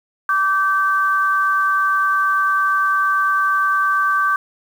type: tone pair together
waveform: sine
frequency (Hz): 1161.2 / 1550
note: D6 / G6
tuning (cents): -20 / -20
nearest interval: perfect fourth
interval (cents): 500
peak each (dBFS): -16 / -18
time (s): 0.29-4.36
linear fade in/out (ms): 2
effects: 7-bit